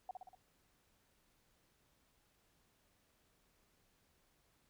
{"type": "tone with echo", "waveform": "sine", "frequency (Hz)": 746, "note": "F#5", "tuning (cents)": 14, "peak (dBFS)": -40, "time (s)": [0.09, 0.11], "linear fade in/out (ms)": 2, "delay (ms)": 60, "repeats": 4, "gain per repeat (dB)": -4, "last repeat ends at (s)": 0.35, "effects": ["pink hiss -75 dBFS RMS until 4.69 s"]}